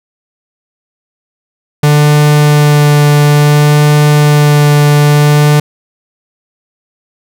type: tone with vibrato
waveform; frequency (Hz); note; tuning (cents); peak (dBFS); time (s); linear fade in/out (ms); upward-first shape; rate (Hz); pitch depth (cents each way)
45% pulse; 147.7; D3; +10; -4; 1.83-5.6; 5; sine; 0.58; 11
effects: none